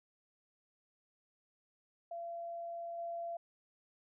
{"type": "tone with level steps", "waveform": "sine", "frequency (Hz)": 681, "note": "F5", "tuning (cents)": -44, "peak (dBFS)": [-40, -38], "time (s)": [2.11, 3.37], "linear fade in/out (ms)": 5, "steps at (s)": 2.98, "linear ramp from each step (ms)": 5, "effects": []}